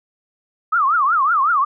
sine tone with vibrato, 1222 Hz, D#6, 32 cents flat, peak -13 dBFS, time 0.72-1.65 s, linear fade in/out 10 ms, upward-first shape triangle, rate 5.4 Hz, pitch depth 290 cents each way, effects none

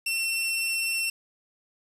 sawtooth tone, 2704 Hz, E7, 43 cents sharp, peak -22 dBFS, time 0.06-1.1 s, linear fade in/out 5 ms, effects resampled to 32000 Hz + 8-bit

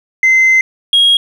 sine tone pair in turn, 2066 / 3280 Hz, C7 / G#7, -22 / -22 cents, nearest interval minor sixth, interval 800 cents, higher second, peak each -4 dBFS, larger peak neither, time 0.23-0.61 / 0.93-1.17 s, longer first, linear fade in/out 2 ms, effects tanh soft clip ceiling -4 dBFS + 7-bit

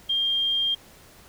sine tone, 3202 Hz, G7, 36 cents sharp, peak -21 dBFS, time 0.09-0.75 s, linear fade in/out 10 ms, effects pink hiss -51 dBFS RMS until 1.28 s

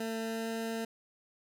20% pulse tone with pitch glide, 224.5 to 226.1 Hz, A3 to A3, +35 to +47 cents, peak -29 dBFS, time 0-0.85 s, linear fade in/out 5 ms, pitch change +12 cents, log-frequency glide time 0.23-0.49 s, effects none

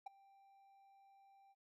triangle tone with ADSR envelope, 786 Hz, G5, 4 cents sharp, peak -40 dBFS, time 0.06-1.55 s, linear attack 8 ms, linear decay 12 ms, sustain -23 dB, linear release 39 ms, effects none

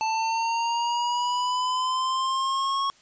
square linear sweep, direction up, 880 to 1103 Hz, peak -24 dBFS, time 0.01-2.9 s, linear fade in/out 0 ms, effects white hiss -57 dBFS RMS until 3.01 s + resampled to 16000 Hz

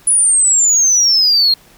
sine exponential sweep, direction down, 10070 to 4191 Hz, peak -7 dBFS, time 0.07-1.54 s, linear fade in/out 5 ms, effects tanh soft clip ceiling -5 dBFS + pink hiss -46 dBFS RMS until 1.77 s

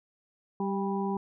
harmonic tone with a mistuned harmonic, 196 Hz, G3, in tune, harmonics 1 / 2 / 4 / 5, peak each -30 / -33 / -36 / -37 dBFS, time 0.6-1.17 s, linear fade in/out 2 ms, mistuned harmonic 4, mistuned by +31 cents, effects none

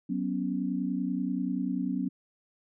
sine chord, F# suspended fourth, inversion none, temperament equal with one note detuned, 186.5 / 246.9 / 277.2 Hz, F#3 / B3 / C#4, +14 / 0 / 0 cents, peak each -32 dBFS, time 0.09-2.09 s, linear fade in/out 10 ms, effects none

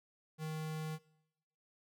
square tone, 156.6 Hz, D#3, 11 cents sharp, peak -39 dBFS, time 0.38-0.99 s, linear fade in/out 50 ms, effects noise-tail reverb RT60 0.8 s tail -21 dB re dry

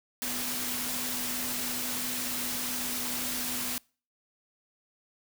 sine tone in noise, 247.9 Hz, B3, 7 cents sharp, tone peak -41 dBFS, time 0.22-3.78 s, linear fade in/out 0 ms, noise white, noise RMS -33 dBFS, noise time 0.22-3.78 s, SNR -11 dB, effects noise-tail reverb RT60 0.4 s tail -26 dB re dry

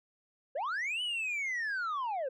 sine linear two-way sweep, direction up then down, 493.9 to 3012 to 493.9 Hz, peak -29 dBFS, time 0.55-2.29 s, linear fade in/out 10 ms, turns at 1.02 s, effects tanh soft clip ceiling -31 dBFS

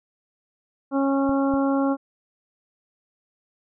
harmonic tone, 274.3 Hz, C#4, 18 cents flat, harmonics 1 / 2 / 3 / 4 / 5, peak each -20 / -26 / -30 / -32 / -34 dBFS, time 0.91-1.97 s, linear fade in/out 50 ms
clicks, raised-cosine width 5 ms, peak -23 dBFS, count 2, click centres 1.293 / 1.539 s
effects none

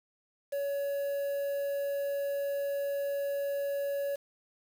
triangle tone with quantisation, 563 Hz, C#5, 27 cents sharp, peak -28 dBFS, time 0.52-4.16 s, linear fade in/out 10 ms, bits 8, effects none

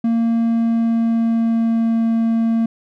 triangle tone with pitch glide, 230 to 227.6 Hz, A#3 to A#3, -23 to -41 cents, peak -12 dBFS, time 0.04-2.66 s, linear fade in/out 5 ms, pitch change -18 cents, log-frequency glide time 0.38-2.07 s, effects none

